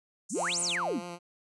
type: band-pass noise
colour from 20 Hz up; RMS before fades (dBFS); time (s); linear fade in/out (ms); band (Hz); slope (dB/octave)
white; -41; 0.29-0.76; 10; 6500 to 8700; 48
type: exponential two-way sweep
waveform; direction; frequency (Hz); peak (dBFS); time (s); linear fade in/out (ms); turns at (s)
sine; up then down; 155.56 to 9660 to 155.56; -28; 0.3-1.02; 50; 0.6
type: tone with vibrato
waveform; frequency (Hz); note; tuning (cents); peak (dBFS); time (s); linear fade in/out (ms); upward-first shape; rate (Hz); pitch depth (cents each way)
10% pulse; 174.61; F3; 0; -30; 0.34-1.19; 50; square; 7.3; 16
effects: resampled to 24000 Hz

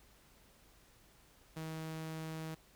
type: tone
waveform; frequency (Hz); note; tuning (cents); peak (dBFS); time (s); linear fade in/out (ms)
sawtooth; 159.4; D#3; +42; -37; 1.56-2.55; 10
effects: added 50 Hz sine -70 dBFS peak until 2.75 s + pink hiss -65 dBFS RMS until 2.75 s

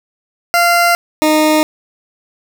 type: tone pair in turn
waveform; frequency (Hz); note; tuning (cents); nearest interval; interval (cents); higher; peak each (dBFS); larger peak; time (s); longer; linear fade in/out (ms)
20% pulse; 692 / 308.3; F5 / D#4; -16 / -16; octave + major second; 1400; first; -4; neither; 0.54-0.95 / 1.22-1.63; neither; 0
effects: none

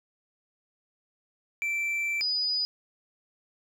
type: tone pair in turn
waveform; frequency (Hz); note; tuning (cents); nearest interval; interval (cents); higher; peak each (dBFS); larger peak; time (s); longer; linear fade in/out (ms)
triangle / sine; 2338 / 4954; D7 / D#8; -8 / -8; octave + minor second; 1300; second; -25; neither; 1.62-2.21 / 2.21-2.65; first; 0
effects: none

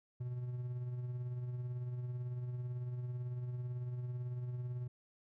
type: tone with tremolo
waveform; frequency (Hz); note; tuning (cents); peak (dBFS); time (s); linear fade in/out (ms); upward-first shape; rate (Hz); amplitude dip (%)
triangle; 123.47; B2; 0; -34; 0.2-4.88; 10; triangle; 18; 45
effects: none

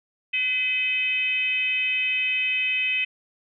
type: tone with frequency modulation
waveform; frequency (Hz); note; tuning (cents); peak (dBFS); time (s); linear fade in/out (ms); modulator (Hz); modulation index
sine; 2545; D#7; +39; -21; 0.33-3.05; 10; 517; 0.68
effects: none

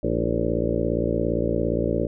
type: harmonic tone with a mistuned harmonic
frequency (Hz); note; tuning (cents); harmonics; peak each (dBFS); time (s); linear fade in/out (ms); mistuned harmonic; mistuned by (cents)
57.4; A#1; -26; 1 / 2 / 3 / 4 / 5 / 6 / 7 / 8 / 9 / 10; -30 / -30 / -30 / -30 / -30 / -30 / -30 / -30 / -30 / -30; 0.03-2.07; 5; 5; +81
effects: none

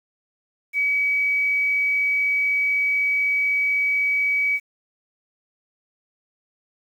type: tone with quantisation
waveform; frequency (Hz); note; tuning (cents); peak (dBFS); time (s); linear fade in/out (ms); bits
sine; 2274; C#7; +44; -18; 0.73-4.6; 50; 8
effects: none

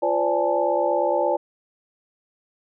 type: tone cluster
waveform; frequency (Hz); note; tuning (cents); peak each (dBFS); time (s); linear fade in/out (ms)
sine; 347.3 / 509 / 578 / 823 / 880; F4 / C5 / D5 / G#5 / A5; -10 / -48 / -28 / -16 / 0; -27 / -25 / -22 / -27 / -26; 0.02-1.37; 10
effects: none

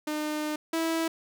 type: tone pair in turn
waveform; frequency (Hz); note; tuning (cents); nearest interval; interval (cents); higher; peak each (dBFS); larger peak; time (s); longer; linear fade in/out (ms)
sawtooth; 303.4 / 326.9; D#4 / E4; -44 / -14; minor second; 130; second; -25 / -22; second; 0.07-0.56 / 0.73-1.08; first; 5
effects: none

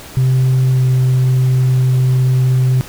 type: tone with pitch glide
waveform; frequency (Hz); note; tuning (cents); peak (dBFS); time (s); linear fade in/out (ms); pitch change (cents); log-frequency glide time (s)
sine; 129.7 to 128.66; C3 to C3; -15 to -29; -7; 0.17-2.81; 0; -14; 0.73-0.81
effects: tanh soft clip ceiling -8 dBFS + pink hiss -34 dBFS RMS until 2.88 s

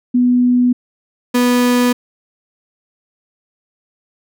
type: tone pair in turn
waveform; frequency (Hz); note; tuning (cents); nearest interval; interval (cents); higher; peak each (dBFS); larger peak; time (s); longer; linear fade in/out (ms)
sine / 35% pulse; 246.9 / 245.8; B3 / B3; 0 / -8; unison; 8; first; -9; neither; 0.14-0.73 / 1.34-1.93; neither; 10
effects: none

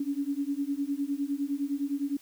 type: beating tone pair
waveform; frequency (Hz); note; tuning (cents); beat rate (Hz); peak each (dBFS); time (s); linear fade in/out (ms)
sine; 277.2 / 287; C#4 / D4; 0 / -40; 9.8; -31; 0-2.17; 5
effects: white hiss -57 dBFS RMS until 2.21 s

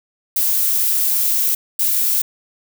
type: noise bursts at uneven times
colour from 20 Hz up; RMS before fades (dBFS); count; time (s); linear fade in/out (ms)
violet; -17; 2; 0.36-1.55 / 1.79-2.22; 5
effects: none

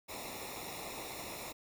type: noise with comb filter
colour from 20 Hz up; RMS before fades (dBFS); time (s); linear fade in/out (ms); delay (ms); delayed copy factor
pink; -44; 0.08-1.53; 20; 0.64; -0.8
effects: none

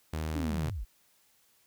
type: tone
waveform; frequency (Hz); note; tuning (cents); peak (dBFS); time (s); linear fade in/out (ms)
sawtooth; 78.5; D#2; +16; -28; 0.13-0.7; 5
type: linear sweep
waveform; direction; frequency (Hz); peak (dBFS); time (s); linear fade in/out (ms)
sine; down; 306.1 to 32.7; -33; 0.34-0.85; 20
effects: white hiss -67 dBFS RMS until 1.66 s

